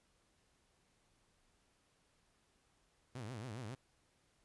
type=tone with vibrato; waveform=sawtooth; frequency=116.54 Hz; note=A#2; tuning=in tune; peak=-40 dBFS; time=3.15-3.75 s; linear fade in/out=5 ms; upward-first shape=triangle; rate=7.3 Hz; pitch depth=270 cents each way; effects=pink hiss -75 dBFS RMS until 4.44 s + resampled to 24000 Hz